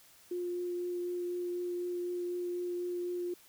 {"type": "tone with vibrato", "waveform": "sine", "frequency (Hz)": 353.8, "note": "F4", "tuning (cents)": 23, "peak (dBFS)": -33, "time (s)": [0.31, 3.34], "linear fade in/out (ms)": 5, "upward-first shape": "triangle", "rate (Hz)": 4, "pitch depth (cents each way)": 10, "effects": ["white hiss -60 dBFS RMS until 3.48 s"]}